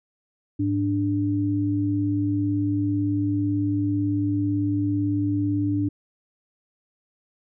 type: tone pair together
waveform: sine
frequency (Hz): 103.9 / 293.7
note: G#2 / D4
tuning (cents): +1 / 0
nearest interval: octave + tritone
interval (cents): 1799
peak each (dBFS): -25 / -22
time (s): 0.59-5.89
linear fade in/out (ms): 10
effects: none